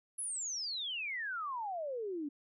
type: exponential sweep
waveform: sine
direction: down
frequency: 11010 to 277.2 Hz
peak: -36 dBFS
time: 0.18-2.29 s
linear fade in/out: 10 ms
effects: none